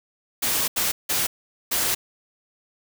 white noise bursts at uneven times, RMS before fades -23 dBFS, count 4, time 0.42-0.68 / 0.76-0.92 / 1.09-1.27 / 1.71-1.95 s, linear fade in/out 10 ms, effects none

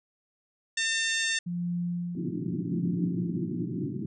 harmonic tone, 902 Hz, A5, 43 cents sharp, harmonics 2 / 3 / 4 / 5 / 6 / 7 / 8 / 9, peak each -29 / -34 / -32 / -39 / -39 / -37 / -38 / -40 dBFS, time 0.77-1.39 s, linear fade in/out 5 ms
sine tone with tremolo, 174.61 Hz, F3, in tune, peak -27 dBFS, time 1.46-3.83 s, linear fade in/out 10 ms, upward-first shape sine, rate 0.81 Hz, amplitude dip 65%
white band-pass noise, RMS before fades -33 dBFS, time 2.15-4.06 s, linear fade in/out 5 ms, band 110 to 360 Hz, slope 96 dB/octave
effects none

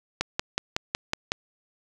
click train, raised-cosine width 0.2 ms, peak -7 dBFS, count 7, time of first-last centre 0.21-1.319 s, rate 5.41 Hz, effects none

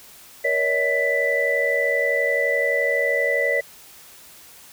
sine tone cluster, 472.8 / 564 / 636 / 1984 Hz, A#4 / C#5 / D#5 / B6, +24 / +30 / +38 / +7 cents, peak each -26 / -23 / -28 / -21 dBFS, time 0.44-3.61 s, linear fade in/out 10 ms, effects white hiss -46 dBFS RMS until 4.72 s

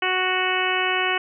harmonic tone, 370 Hz, F#4, in tune, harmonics 1 / 2 / 3 / 4 / 5 / 6 / 7 / 8, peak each -28 / -28 / -28 / -28 / -28 / -28 / -28 / -28 dBFS, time 0.02-1.18 s, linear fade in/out 5 ms, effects none

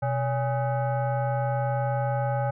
sine tone with frequency modulation, 126.7 Hz, B2, 45 cents sharp, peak -23 dBFS, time 0.02-2.51 s, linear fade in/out 10 ms, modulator 694 Hz, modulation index 1.1, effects none

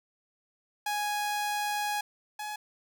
sawtooth tone pair in turn, 830.6 / 842.2 Hz, G#5 / G#5, 0 / +24 cents, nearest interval unison, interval 24 cents, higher second, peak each -25 / -31 dBFS, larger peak first, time 0.86-2.01 / 2.39-2.56 s, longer first, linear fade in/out 5 ms, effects none

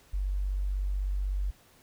sine tone, 48.06 Hz, G1, 34 cents flat, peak -27 dBFS, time 0.13-1.51 s, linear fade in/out 10 ms, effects pink hiss -60 dBFS RMS until 1.82 s

